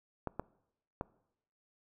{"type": "clicks", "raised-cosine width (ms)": 1, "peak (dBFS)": -21, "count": 3, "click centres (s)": [0.273, 0.396, 1.011], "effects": ["noise-tail reverb RT60 0.8 s tail -22 dB re dry"]}